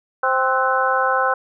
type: harmonic tone with a mistuned harmonic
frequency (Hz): 261.6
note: C4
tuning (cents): 0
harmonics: 2 / 3 / 4 / 5 / 6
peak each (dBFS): -22 / -22 / -22 / -22 / -22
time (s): 0.23-1.34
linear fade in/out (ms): 5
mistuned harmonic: 6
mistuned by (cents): -81
effects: none